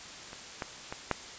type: clicks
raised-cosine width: 0.5 ms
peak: -27 / -18 / -21 / -11 dBFS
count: 4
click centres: 0.331 / 0.622 / 0.925 / 1.113 s
effects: white hiss -45 dBFS RMS until 1.38 s + resampled to 16000 Hz